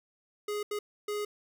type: tone bursts at uneven times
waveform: square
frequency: 416.1 Hz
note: G#4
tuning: 3 cents sharp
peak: -32 dBFS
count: 3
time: 0.48-0.63 / 0.71-0.79 / 1.08-1.25 s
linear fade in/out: 5 ms
effects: none

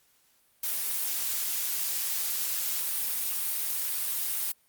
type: noise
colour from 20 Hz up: blue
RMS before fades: -30 dBFS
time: 0.63-4.52 s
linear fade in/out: 5 ms
effects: white hiss -66 dBFS RMS until 4.68 s + Opus 48 kbps

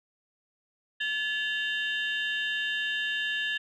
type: tone cluster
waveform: sine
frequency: 1719 / 2777 / 3072 / 3658 Hz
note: A6 / F7 / G7 / A#7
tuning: -41 / -10 / -36 / -33 cents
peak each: -29 / -34 / -35 / -37 dBFS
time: 1-3.58 s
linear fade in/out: 10 ms
effects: tanh soft clip ceiling -20 dBFS

